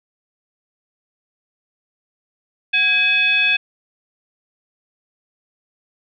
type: tone with frequency modulation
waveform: sine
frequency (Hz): 2543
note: D#7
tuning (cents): +37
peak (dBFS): -13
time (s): 2.73-3.57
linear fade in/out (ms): 10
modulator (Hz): 902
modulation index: 0.78
effects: none